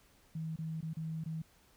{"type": "tone with dropouts", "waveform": "sine", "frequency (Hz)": 160, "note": "D#3", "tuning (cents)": 49, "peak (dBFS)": -36, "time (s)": [0.35, 1.42], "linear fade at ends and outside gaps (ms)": 5, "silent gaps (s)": [[0.561, 0.587], [0.809, 0.826], [0.934, 0.968], [1.239, 1.259]], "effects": ["pink hiss -66 dBFS RMS until 1.76 s"]}